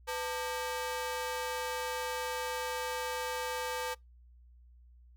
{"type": "ring-modulated tone", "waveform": "sawtooth", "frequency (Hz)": 698.5, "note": "F5", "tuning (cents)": 0, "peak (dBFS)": -27, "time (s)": [0.07, 3.95], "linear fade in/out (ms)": 20, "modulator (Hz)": 197, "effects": ["noise-tail reverb RT60 0.2 s tail -26 dB re dry", "added 60 Hz sine -55 dBFS peak until 5.16 s"]}